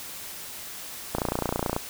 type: click train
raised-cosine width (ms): 1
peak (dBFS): -11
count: 19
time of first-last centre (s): 1.15-1.764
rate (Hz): 29.3
effects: white hiss -39 dBFS RMS until 1.89 s